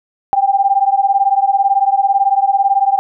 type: beating tone pair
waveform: sine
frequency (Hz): 781 / 799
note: G5 / G5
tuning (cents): -7 / +33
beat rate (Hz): 18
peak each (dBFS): -13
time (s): 0.33-2.99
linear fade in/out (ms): 0
effects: none